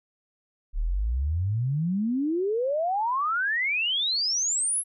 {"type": "exponential sweep", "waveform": "sine", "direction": "up", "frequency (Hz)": [34.64, 11300], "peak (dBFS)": -23, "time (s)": [0.73, 4.84], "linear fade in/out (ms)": 50, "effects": []}